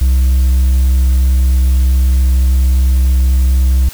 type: tone with hard clipping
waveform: sine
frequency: 64.6 Hz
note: C2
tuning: 21 cents flat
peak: -8 dBFS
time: 0.01-3.89 s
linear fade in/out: 5 ms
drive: 2 dB
effects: white hiss -33 dBFS RMS until 3.93 s